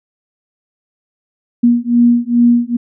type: beating tone pair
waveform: sine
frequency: 237.6 / 240 Hz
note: A#3 / B3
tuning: +33 / -49 cents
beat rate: 2.4 Hz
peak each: -11 dBFS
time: 1.63-2.77 s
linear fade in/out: 10 ms
effects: none